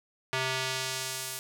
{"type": "tone with band-pass filter sweep", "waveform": "square", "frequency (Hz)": 130.81, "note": "C3", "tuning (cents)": 0, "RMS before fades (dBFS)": -33, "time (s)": [0.33, 1.39], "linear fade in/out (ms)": 0, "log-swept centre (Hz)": [2400, 12000], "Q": 0.7, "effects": []}